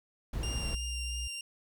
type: noise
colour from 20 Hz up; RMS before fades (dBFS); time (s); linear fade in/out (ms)
brown; -37; 0.33-0.75; 5
type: tone with pitch glide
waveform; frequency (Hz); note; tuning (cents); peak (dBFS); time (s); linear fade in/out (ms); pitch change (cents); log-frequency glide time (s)
sine; 61.74 to 61.38; B1 to B1; 0 to -10; -35; 0.35-1.28; 10; -10; 0.46-1.09
type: tone with vibrato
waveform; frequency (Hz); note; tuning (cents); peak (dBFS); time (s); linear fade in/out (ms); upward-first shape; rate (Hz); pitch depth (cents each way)
20% pulse; 2794; F7; 0; -32; 0.43-1.41; 2; triangle; 3; 11
effects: none